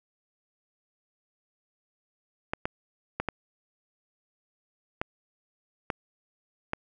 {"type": "clicks", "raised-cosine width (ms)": 0.5, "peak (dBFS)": -13, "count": 7, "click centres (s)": [2.535, 2.655, 3.2, 3.287, 5.015, 5.902, 6.734], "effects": []}